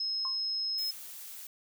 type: tone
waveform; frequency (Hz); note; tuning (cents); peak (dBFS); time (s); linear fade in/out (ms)
sine; 5160; E8; -38; -30; 0-0.91; 5
type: tone with exponential decay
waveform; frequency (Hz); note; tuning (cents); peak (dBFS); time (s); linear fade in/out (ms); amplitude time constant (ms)
sine; 1057; C6; +17; -35; 0.25-0.4; 1; 32
type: noise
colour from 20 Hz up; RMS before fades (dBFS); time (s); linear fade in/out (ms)
blue; -45; 0.78-1.47; 2
effects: none